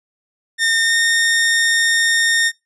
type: tone with pitch glide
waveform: sawtooth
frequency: 1821 to 1834.7 Hz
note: A#6 to A#6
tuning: -41 to -28 cents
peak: -10 dBFS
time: 0.58-2.52 s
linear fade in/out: 50 ms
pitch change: +13 cents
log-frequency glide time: 0.83-0.94 s
effects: noise-tail reverb RT60 0.2 s tail -21 dB re dry + resampled to 24000 Hz